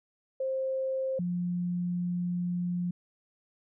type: tone pair in turn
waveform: sine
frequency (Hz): 528 / 176.68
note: C5 / F3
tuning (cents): +16 / +20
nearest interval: octave + perfect fifth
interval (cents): 1896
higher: first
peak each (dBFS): -28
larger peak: neither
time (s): 0.4-1.19 / 1.19-2.91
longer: second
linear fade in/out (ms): 5
effects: none